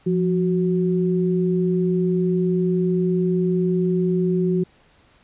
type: tone pair together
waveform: sine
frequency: 174.62 / 370 Hz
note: F3 / F#4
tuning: 0 / 0 cents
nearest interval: octave + minor second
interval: 1300 cents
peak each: -19 / -21 dBFS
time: 0.06-4.64 s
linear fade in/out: 10 ms
effects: pink hiss -56 dBFS RMS until 5.23 s + resampled to 8000 Hz